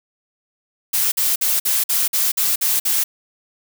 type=noise bursts; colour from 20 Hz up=blue; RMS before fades=-18 dBFS; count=9; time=0.93-3.04 s; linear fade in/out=10 ms; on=190 ms; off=50 ms; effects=none